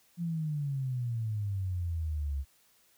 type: exponential sweep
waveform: sine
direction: down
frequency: 174.61 to 67.2 Hz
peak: -30 dBFS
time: 0.17-2.45 s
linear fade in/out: 50 ms
effects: white hiss -66 dBFS RMS until 2.97 s